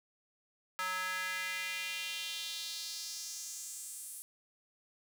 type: tone with high-pass filter sweep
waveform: square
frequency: 185 Hz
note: F#3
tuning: in tune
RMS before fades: -40 dBFS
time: 0.79-4.22 s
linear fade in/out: 0 ms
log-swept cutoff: 1300 to 10000 Hz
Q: 2.6
effects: none